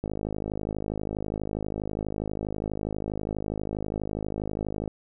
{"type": "click train", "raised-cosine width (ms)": 2, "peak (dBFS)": -17, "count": 254, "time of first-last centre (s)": [0.04, 4.877], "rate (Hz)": 52.3, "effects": []}